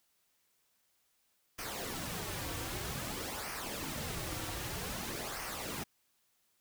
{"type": "noise with flanger", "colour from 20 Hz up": "pink", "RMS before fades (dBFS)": -40, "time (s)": [1.58, 5.84], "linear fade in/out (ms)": 10, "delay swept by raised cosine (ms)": [0.26, 4.86], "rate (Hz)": 0.52, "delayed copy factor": -0.6, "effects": ["white hiss -75 dBFS RMS until 6.6 s"]}